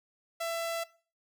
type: tone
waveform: sawtooth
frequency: 668 Hz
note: E5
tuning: 23 cents sharp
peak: -28 dBFS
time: 0.4-0.84 s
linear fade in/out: 10 ms
effects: noise-tail reverb RT60 0.4 s tail -20 dB re dry